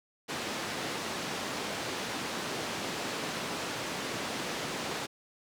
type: band-pass noise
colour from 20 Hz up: pink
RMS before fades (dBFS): -36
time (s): 0.28-5.07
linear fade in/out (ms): 20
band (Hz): 210 to 6300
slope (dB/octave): 12
effects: none